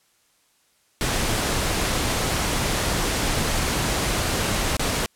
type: noise with dropouts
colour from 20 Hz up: pink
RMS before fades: -23 dBFS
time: 1.01-5.06 s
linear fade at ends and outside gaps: 0 ms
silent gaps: 4.768-4.795 s
effects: white hiss -63 dBFS RMS until 5.15 s + low-pass 11000 Hz 12 dB/octave